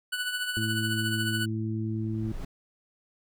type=tone with tremolo; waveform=25% pulse; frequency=1484 Hz; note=F#6; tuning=5 cents sharp; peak=-23 dBFS; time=0.12-1.46 s; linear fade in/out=10 ms; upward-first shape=triangle; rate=14 Hz; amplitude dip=60%
type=harmonic tone; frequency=110 Hz; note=A2; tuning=in tune; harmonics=1 / 2 / 3; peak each=-30 / -33 / -35 dBFS; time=0.57-2.32 s; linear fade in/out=0 ms
type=noise with exponential growth; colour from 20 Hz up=brown; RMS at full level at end=-33 dBFS; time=1.66-2.45 s; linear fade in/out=5 ms; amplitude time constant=170 ms
effects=none